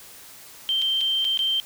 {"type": "tone with dropouts", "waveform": "sine", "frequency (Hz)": 3136, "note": "G7", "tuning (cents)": 0, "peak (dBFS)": -20, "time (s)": [0.69, 1.6], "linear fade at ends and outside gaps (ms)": 0, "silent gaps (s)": [[0.817, 0.821], [1.008, 1.012], [1.245, 1.25], [1.374, 1.391]], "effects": ["white hiss -45 dBFS RMS until 1.65 s"]}